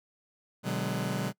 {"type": "chord", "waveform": "sawtooth", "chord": "G# half-diminished seventh", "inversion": "first", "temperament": "just", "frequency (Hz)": [124.59, 149.51, 186.89, 207.7], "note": ["B2", "D3", "F#3", "G#3"], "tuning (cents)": [16, 31, 18, 0], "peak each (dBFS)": [-31, -32, -29, -33], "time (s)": [0.63, 1.33], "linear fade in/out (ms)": 50, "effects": ["noise-tail reverb RT60 0.1 s tail -24 dB re dry"]}